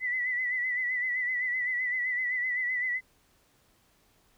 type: tone with vibrato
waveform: sine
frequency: 1990 Hz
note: B6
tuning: 13 cents sharp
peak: -27 dBFS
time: 0-3.01 s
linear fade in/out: 50 ms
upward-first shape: sine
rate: 7.8 Hz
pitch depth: 50 cents each way
effects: pink hiss -66 dBFS RMS until 4.37 s